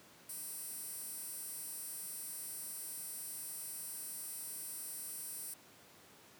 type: tone with high-pass filter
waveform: 15% pulse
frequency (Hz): 510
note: C5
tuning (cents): -44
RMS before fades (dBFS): -45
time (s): 0.29-5.54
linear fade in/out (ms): 5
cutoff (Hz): 10000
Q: 2.1
effects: pink hiss -60 dBFS RMS until 6.39 s + high-pass 150 Hz 12 dB/octave